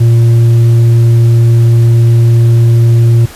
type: tone with tanh clipping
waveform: triangle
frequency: 116.54 Hz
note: A#2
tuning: in tune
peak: -4 dBFS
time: 0-3.26 s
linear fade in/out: 10 ms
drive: 9 dB
effects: pink hiss -31 dBFS RMS until 3.35 s + resampled to 32000 Hz